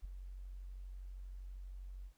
sine tone with ADSR envelope, 46.25 Hz, F#1, in tune, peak -38 dBFS, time 0.02-2.13 s, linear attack 27 ms, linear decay 7 ms, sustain -7 dB, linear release 74 ms, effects pink hiss -75 dBFS RMS until 2.17 s

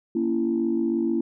sine chord, A# diminished, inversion none, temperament just, 233.1 / 279.7 / 335.6 Hz, A#3 / C#4 / E4, 0 / +16 / +31 cents, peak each -25 / -28 / -23 dBFS, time 0.15-1.21 s, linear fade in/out 5 ms, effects tanh soft clip ceiling -13 dBFS

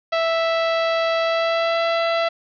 sawtooth tone with pitch glide, 659.3 to 668.1 Hz, E5 to E5, 0 to +23 cents, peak -14 dBFS, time 0.12-2.29 s, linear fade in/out 10 ms, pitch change +23 cents, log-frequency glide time 1.23-1.81 s, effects resampled to 11025 Hz + 7-bit

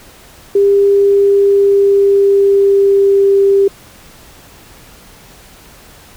sine tone with pitch glide, 399.7 to 395.1 Hz, G4 to G4, +34 to +14 cents, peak -6 dBFS, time 0.55-3.68 s, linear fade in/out 5 ms, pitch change -20 cents, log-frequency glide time 1.19-3.37 s, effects pink hiss -40 dBFS RMS until 6.16 s

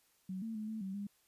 sine tone with pitch steps, 187.4 / 224.6 / 214.6 / 219.7 / 191.6 / 202.4 Hz, F#3 / A3 / A3 / A3 / G3 / G#3, +22 / +36 / -43 / -2 / -39 / -44 cents, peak -38 dBFS, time 0.29-1.07 s, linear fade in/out 5 ms, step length 130 ms, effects white hiss -72 dBFS RMS until 1.27 s + resampled to 32000 Hz

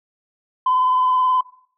sine tone with vibrato, 1017 Hz, C6, 50 cents flat, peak -13 dBFS, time 0.66-1.41 s, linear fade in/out 5 ms, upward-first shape sine, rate 19 Hz, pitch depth 22 cents each way, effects noise-tail reverb RT60 0.6 s tail -22 dB re dry + tanh soft clip ceiling -10 dBFS

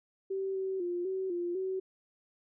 sine tone with pitch steps, 385.8 / 381.6 / 351.6 / 379.2 / 349 / 377.8 Hz, G4 / G4 / F4 / F#4 / F4 / F#4, -28 / -47 / +12 / +43 / -1 / +36 cents, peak -31 dBFS, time 0.3-1.8 s, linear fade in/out 10 ms, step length 250 ms, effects none

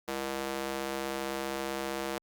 square tone with high-pass filter, 67.7 Hz, C#2, 40 cents flat, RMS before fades -35 dBFS, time 0.08-2.18 s, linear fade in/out 0 ms, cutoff 390 Hz, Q 1, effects Opus 48 kbps

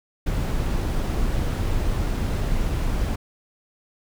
brown noise, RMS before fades -23 dBFS, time 0.26-3.16 s, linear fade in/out 10 ms, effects none

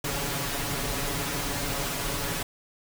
pink noise with comb filter, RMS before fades -30 dBFS, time 0.04-2.43 s, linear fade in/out 5 ms, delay 7.1 ms, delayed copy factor +0.9, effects none

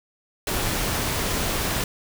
pink noise, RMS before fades -25 dBFS, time 0.47-1.84 s, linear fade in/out 2 ms, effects none

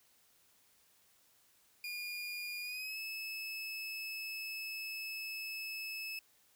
30% pulse tone with pitch glide, 2428 to 2602 Hz, D#7 to E7, -43 to -23 cents, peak -37 dBFS, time 1.84-6.19 s, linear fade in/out 2 ms, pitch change +120 cents, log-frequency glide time 2.61-2.98 s, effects white hiss -69 dBFS RMS until 6.55 s

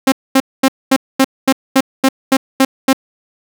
sawtooth tone bursts, 266.4 Hz, C4, 31 cents sharp, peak -3 dBFS, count 11, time 0.07-2.931 s, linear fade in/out 5 ms, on 51 ms, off 230 ms, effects none

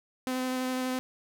sawtooth tone with vibrato, 256.1 Hz, C4, 37 cents flat, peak -25 dBFS, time 0.27-0.99 s, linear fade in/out 0 ms, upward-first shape square, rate 12 Hz, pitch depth 8 cents each way, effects none

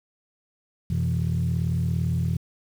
sine tone cluster, 88.4 / 126 / 166.4 Hz, F2 / B2 / E3, +22 / +35 / +17 cents, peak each -25 dBFS, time 0.9-2.37 s, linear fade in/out 5 ms, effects tanh soft clip ceiling -16 dBFS + 8-bit

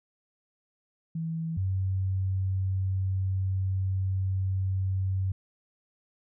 sine tone pair in turn, 163.1 / 95.02 Hz, E3 / F#2, -18 / +47 cents, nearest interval major sixth, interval 935 cents, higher first, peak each -29 / -25 dBFS, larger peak second, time 1.15-1.57 / 1.57-5.32 s, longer second, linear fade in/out 5 ms, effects none

